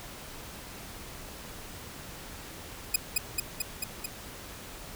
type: tone with echo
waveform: 5% pulse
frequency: 2489 Hz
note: D#7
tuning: in tune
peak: -11 dBFS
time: 2.94-2.96 s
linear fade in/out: 5 ms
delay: 220 ms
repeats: 5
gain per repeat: -2 dB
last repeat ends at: 4.06 s
effects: pink hiss -44 dBFS RMS until 4.95 s